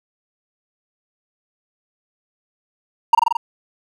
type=tone with echo; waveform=triangle; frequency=930 Hz; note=A#5; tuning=4 cents flat; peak=-4 dBFS; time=3.13-3.15 s; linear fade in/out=5 ms; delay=44 ms; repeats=5; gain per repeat=-2 dB; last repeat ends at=3.37 s; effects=none